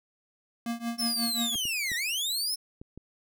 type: tone with tremolo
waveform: square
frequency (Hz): 233.7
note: A#3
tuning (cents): +5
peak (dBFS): -28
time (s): 0.66-1.55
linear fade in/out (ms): 2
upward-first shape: triangle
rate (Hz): 5.6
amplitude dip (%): 95
type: linear two-way sweep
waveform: sawtooth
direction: down then up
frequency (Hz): 5380 to 1808 to 5380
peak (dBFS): -25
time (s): 0.98-2.56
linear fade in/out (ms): 20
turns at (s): 1.95
type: clicks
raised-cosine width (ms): 3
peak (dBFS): -30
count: 5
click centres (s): 1.556 / 1.654 / 1.917 / 2.815 / 2.976
effects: none